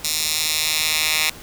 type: tone with high-pass filter sweep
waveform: 10% pulse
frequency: 155.56 Hz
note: D#3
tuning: in tune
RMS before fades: -21 dBFS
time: 0.04-1.3 s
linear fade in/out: 5 ms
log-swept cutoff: 4800 to 2500 Hz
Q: 1.1
effects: pink hiss -40 dBFS RMS until 1.42 s